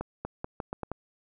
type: accelerating click train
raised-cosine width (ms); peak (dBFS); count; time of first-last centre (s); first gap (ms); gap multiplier
1; -19; 7; 0.01-0.916; 240; 0.81
effects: none